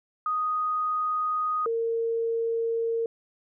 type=tone pair in turn; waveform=sine; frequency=1244.5 / 458.4 Hz; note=D#6 / A#4; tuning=0 / -29 cents; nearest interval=octave + perfect fourth; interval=1729 cents; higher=first; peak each=-24 dBFS; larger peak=neither; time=0.26-1.66 / 1.66-3.06 s; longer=neither; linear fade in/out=2 ms; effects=none